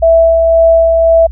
sine tone with tremolo, 659.3 Hz, E5, in tune, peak -3 dBFS, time 0.02-1.27 s, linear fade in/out 10 ms, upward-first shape sine, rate 1.9 Hz, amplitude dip 30%, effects added 60 Hz sine -20 dBFS peak until 1.31 s

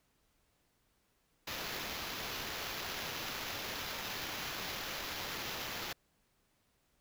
blue noise with sample-and-hold, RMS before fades -41 dBFS, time 1.47-5.93 s, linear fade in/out 5 ms, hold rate 8820 Hz, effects pink hiss -75 dBFS RMS until 7 s

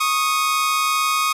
sawtooth tone pair together, 1102.1 / 1244.5 Hz, C#6 / D#6, -10 / 0 cents, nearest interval major second, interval 210 cents, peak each -19 / -15 dBFS, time 0-1.33 s, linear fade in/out 10 ms, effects resampled to 32000 Hz

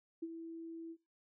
sine tone with ADSR envelope, 329.6 Hz, E4, in tune, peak -36 dBFS, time 0.22-0.97 s, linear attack 10 ms, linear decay 42 ms, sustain -8 dB, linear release 60 ms, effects noise-tail reverb RT60 0.3 s tail -24 dB re dry

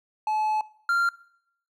triangle tone pair in turn, 860 / 1387 Hz, A5 / F6, -40 / -12 cents, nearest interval minor sixth, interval 828 cents, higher second, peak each -21 / -18 dBFS, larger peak second, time 0.27-0.61 / 0.89-1.09 s, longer first, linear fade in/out 2 ms, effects noise-tail reverb RT60 0.7 s tail -21 dB re dry

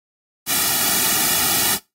white noise with comb filter, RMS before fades -18 dBFS, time 0.46-1.79 s, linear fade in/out 50 ms, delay 1.9 ms, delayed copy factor -0.95, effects noise-tail reverb RT60 0.2 s tail -19 dB re dry + AAC 48 kbps

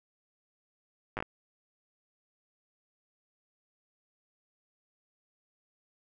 slowing click train, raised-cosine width 0.5 ms, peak -19 dBFS, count 5, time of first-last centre 1.17-1.225 s, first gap 8 ms, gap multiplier 1.38, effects none

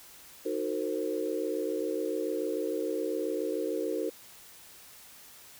sine chord, C half-diminished seventh, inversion first, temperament equal with one note detuned, 311.1 / 370 / 456.3 / 523.3 Hz, Eb4 / Gb4 / Bb4 / C5, 0 / 0 / -37 / 0 cents, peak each -35 / -35 / -33 / -36 dBFS, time 0.45-4.1 s, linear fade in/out 10 ms, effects white hiss -52 dBFS RMS until 5.59 s

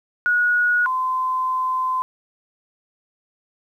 sine tone pair in turn, 1455 / 1028.8 Hz, F#6 / C6, -29 / -30 cents, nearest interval tritone, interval 601 cents, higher first, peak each -15 / -19 dBFS, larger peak first, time 0.26-0.86 / 0.86-2.02 s, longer second, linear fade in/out 0 ms, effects 9-bit

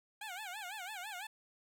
15% pulse tone with vibrato, 788 Hz, G5, 9 cents sharp, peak -36 dBFS, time 0.21-1.27 s, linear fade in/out 5 ms, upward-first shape sine, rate 6 Hz, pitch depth 190 cents each way, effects none

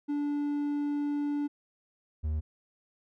triangle tone pair in turn, 290.5 / 77.13 Hz, D4 / D#2, -19 / -15 cents, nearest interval octave + major seventh, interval 2296 cents, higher first, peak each -26 dBFS, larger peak neither, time 0.08-1.48 / 2.23-2.41 s, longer first, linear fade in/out 20 ms, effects none

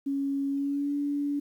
sine tone with pitch glide, 277.2 to 287 Hz, C#4 to D4, 0 to -40 cents, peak -26 dBFS, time 0.06-1.4 s, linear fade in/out 10 ms, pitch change +60 cents, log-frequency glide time 0.49-0.94 s, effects 10-bit

